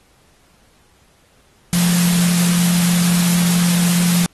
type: tone in noise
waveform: sine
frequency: 174.61 Hz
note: F3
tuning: in tune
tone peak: -14 dBFS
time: 1.73-4.26 s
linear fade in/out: 0 ms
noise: white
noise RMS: -21 dBFS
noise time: 1.73-4.26 s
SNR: +4 dB
effects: pink hiss -55 dBFS RMS until 4.33 s + AAC 32 kbps